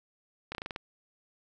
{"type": "slowing click train", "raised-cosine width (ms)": 0.3, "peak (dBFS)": -20, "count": 7, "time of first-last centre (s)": [0.52, 0.761], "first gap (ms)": 29, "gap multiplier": 1.13, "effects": []}